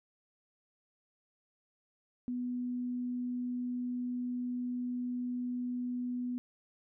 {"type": "tone", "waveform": "sine", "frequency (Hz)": 246.9, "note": "B3", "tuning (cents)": 0, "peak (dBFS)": -33, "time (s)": [2.28, 6.38], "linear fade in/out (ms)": 0, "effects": []}